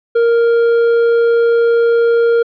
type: tone with hard clipping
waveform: sine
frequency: 466.2 Hz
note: A#4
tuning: in tune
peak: -10 dBFS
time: 0.15-2.43 s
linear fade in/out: 10 ms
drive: 5 dB
effects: resampled to 11025 Hz